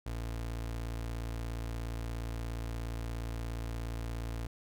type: tone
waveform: 30% pulse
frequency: 57 Hz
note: A#1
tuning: 38 cents flat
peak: -33 dBFS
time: 0.06-4.47 s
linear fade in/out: 5 ms
effects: none